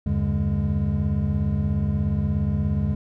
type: tone cluster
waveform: triangle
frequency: 77.4 / 94.3 / 144.1 / 204.7 Hz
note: D#2 / F#2 / D3 / G#3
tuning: -9 / +33 / -33 / -25 cents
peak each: -24 dBFS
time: 0.06-2.95 s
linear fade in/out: 5 ms
effects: none